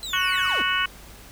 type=linear sweep; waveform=35% pulse; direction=down; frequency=4083 to 196 Hz; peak=-29 dBFS; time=0.03-0.62 s; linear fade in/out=0 ms
type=harmonic tone; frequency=370 Hz; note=F#4; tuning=in tune; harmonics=3 / 4 / 5 / 6 / 7 / 8; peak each=-27 / -25 / -31 / -31 / -30 / -26 dBFS; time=0.13-0.86 s; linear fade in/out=5 ms
effects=added 50 Hz sine -46 dBFS peak until 1.31 s + pink hiss -46 dBFS RMS until 1.31 s